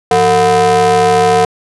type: ring-modulated tone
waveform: square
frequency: 138.59 Hz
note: C#3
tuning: in tune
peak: -5 dBFS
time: 0.11-1.45 s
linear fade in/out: 2 ms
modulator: 591 Hz
effects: resampled to 24000 Hz